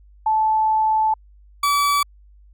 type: tone pair in turn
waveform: sine / 40% pulse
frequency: 872 / 1147.9 Hz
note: A5 / D6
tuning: -16 / -40 cents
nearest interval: perfect fourth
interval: 476 cents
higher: second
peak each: -15 dBFS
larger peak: neither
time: 0.26-1.14 / 1.63-2.03 s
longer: first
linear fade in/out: 5 ms
effects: added 50 Hz sine -46 dBFS peak until 2.53 s